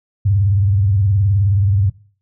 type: tone with vibrato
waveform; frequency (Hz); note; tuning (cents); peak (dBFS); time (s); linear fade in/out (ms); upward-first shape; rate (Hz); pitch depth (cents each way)
sine; 98.8; G2; +14; -11; 0.25-1.9; 10; sine; 19; 130
effects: noise-tail reverb RT60 0.4 s tail -18 dB re dry